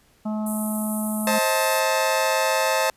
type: harmonic tone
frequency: 214.4 Hz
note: A3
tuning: 45 cents flat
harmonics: 1 / 3 / 4 / 5 / 6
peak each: -24 / -34 / -37 / -44 / -42 dBFS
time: 0.25-1.39 s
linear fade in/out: 10 ms
type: band-pass noise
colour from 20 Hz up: pink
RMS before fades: -34 dBFS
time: 0.46-1.8 s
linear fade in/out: 5 ms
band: 9000 to 13000 Hz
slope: 48 dB/octave
type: chord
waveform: sawtooth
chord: A diminished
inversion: first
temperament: just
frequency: 528 / 633.6 / 880 Hz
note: C5 / Eb5 / A5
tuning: +16 / +31 / 0 cents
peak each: -20 dBFS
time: 1.27-2.9 s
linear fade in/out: 2 ms
effects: pink hiss -59 dBFS RMS until 2.96 s + resampled to 32000 Hz